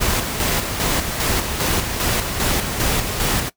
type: noise with tremolo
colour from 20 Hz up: pink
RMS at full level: -19 dBFS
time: 0-3.5 s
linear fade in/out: 20 ms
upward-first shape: square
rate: 2.5 Hz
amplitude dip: 45%
effects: noise-tail reverb RT60 0.1 s tail -19 dB re dry